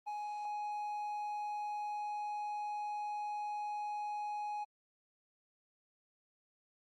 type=tone; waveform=triangle; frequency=835 Hz; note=G#5; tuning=9 cents sharp; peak=-35 dBFS; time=0.06-4.65 s; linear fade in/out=20 ms; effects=Opus 24 kbps